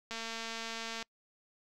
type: click train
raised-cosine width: 0.2 ms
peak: -23 dBFS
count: 209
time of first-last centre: 0.11-1.026 s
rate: 227 Hz
effects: noise-tail reverb RT60 0.1 s tail -26 dB re dry